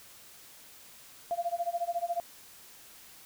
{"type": "tone with tremolo", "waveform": "sine", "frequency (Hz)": 690, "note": "F5", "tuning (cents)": -21, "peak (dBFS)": -26, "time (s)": [1.31, 2.2], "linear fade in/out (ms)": 0, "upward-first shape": "sine", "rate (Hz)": 14, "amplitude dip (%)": 95, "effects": ["white hiss -53 dBFS RMS until 3.25 s"]}